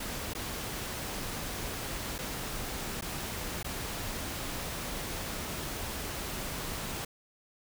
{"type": "noise with dropouts", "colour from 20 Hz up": "pink", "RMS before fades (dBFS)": -37, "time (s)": [0, 7.05], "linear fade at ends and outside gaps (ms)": 5, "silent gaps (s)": [[0.336, 0.349], [2.183, 2.187], [3.011, 3.021], [3.63, 3.644]], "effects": []}